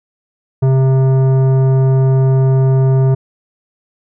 sine tone with tanh clipping, 132.5 Hz, C3, 22 cents sharp, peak -10 dBFS, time 0.62-3.15 s, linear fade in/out 10 ms, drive 13 dB, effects none

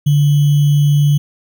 sine tone with sample-and-hold, 145.4 Hz, D3, 17 cents flat, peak -8 dBFS, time 0.06-1.18 s, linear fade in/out 10 ms, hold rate 3150 Hz, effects none

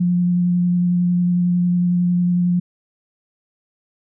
sine tone with vibrato, 176.9 Hz, F3, 23 cents sharp, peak -14 dBFS, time 0-2.6 s, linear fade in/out 10 ms, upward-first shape square, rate 11 Hz, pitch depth 9 cents each way, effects none

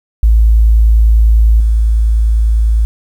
sine tone with level steps, 55 Hz, A1, in tune, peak -4 / -7 dBFS, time 0.23-2.85 s, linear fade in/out 0 ms, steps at 1.6 s, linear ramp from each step 2 ms, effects 7-bit

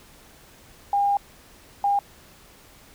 sine tone bursts at uneven times, 806 Hz, G5, 48 cents sharp, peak -18 dBFS, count 2, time 0.93-1.17 / 1.84-1.99 s, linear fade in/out 2 ms, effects pink hiss -51 dBFS RMS until 2.94 s

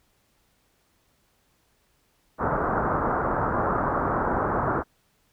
white low-pass noise, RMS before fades -25 dBFS, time 2.38-4.84 s, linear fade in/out 50 ms, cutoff 1400 Hz, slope 48 dB/octave, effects pink hiss -67 dBFS RMS until 5.32 s

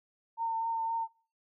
sine tone with vibrato, 909 Hz, A#5, 44 cents flat, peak -29 dBFS, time 0.37-1.08 s, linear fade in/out 50 ms, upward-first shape triangle, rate 3.9 Hz, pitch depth 18 cents each way, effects noise-tail reverb RT60 0.4 s tail -22 dB re dry

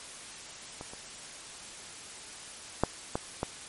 clicks, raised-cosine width 1 ms, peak -26 / -30 / -9 / -15 / -15 dBFS, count 5, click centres 0.811 / 0.935 / 2.836 / 3.155 / 3.431 s, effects white hiss -45 dBFS RMS until 3.68 s + MP3 48 kbps

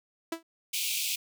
sawtooth tone with exponential decay, 329.6 Hz, E4, in tune, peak -24 dBFS, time 0.32-0.43 s, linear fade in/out 5 ms, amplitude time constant 23 ms
pink high-pass noise, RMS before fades -31 dBFS, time 0.73-1.16 s, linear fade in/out 10 ms, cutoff 2300 Hz, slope 96 dB/octave
effects none

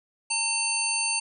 harmonic tone with a mistuned harmonic, 900 Hz, A5, 39 cents sharp, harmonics 1 / 3 / 5 / 7 / 9 / 10, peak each -34 / -29 / -31 / -35 / -35 / -28 dBFS, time 0.3-1.2 s, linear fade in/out 10 ms, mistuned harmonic 5, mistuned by +16 cents, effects none

